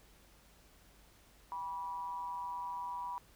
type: tone with amplitude modulation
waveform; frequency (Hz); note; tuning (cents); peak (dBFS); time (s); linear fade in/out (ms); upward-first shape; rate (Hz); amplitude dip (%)
sine; 976; B5; -21; -35; 1.52-3.18; 0; sine; 172; 60
effects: added 50 Hz sine -66 dBFS peak until 3.35 s + pink hiss -64 dBFS RMS until 3.35 s